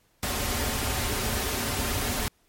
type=noise with comb filter; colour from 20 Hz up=pink; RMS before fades=-28 dBFS; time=0.23-2.28 s; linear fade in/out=0 ms; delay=6.1 ms; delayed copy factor=-0.55; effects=pink hiss -66 dBFS RMS until 2.48 s + MP3 64 kbps